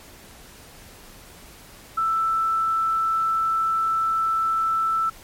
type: tone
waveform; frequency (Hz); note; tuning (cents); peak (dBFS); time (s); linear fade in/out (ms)
sine; 1324; E6; +7; -19; 1.97-5.1; 10
effects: pink hiss -46 dBFS RMS until 5.23 s + MP3 64 kbps